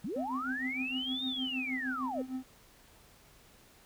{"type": "linear two-way sweep", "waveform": "sine", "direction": "up then down", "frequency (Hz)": [159.3, 3735, 460], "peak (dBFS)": -34, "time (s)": [0.04, 2.22], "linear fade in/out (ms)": 5, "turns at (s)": 1.25}
{"type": "tone with tremolo", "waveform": "triangle", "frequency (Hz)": 259, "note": "C4", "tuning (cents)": -17, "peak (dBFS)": -30, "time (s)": [0.16, 2.43], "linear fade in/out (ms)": 2, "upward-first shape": "triangle", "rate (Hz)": 6.5, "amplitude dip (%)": 90}
{"effects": ["pink hiss -60 dBFS RMS until 3.85 s"]}